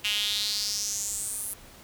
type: tone with high-pass filter sweep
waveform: sawtooth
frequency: 207.7 Hz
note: G#3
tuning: in tune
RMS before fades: -30 dBFS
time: 0.04-1.54 s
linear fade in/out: 10 ms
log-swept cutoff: 2800 to 11000 Hz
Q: 4.6
effects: pink hiss -50 dBFS RMS until 1.83 s